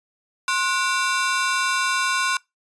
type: ring-modulated tone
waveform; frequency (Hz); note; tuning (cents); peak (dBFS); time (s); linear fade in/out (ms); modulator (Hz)
sawtooth; 1263; D#6; +26; -13; 0.48-2.37; 2; 201
effects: noise-tail reverb RT60 0.2 s tail -24 dB re dry + resampled to 22050 Hz